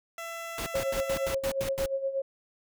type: tone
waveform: 15% pulse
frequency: 669 Hz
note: E5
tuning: 25 cents sharp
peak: -30 dBFS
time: 0.18-1.34 s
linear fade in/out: 2 ms
type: noise bursts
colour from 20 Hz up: pink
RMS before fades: -35 dBFS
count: 8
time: 0.58-1.86 s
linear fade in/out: 2 ms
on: 83 ms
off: 88 ms
type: tone with tremolo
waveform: sine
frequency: 542 Hz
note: C#5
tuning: 39 cents flat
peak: -25 dBFS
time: 0.74-2.22 s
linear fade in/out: 5 ms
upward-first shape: sine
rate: 8.5 Hz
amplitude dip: 70%
effects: none